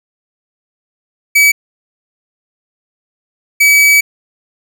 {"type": "tone bursts at uneven times", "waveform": "45% pulse", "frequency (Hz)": 2284, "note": "D7", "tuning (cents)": -49, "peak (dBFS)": -5, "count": 2, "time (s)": [[1.35, 1.52], [3.6, 4.01]], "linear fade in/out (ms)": 10, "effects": []}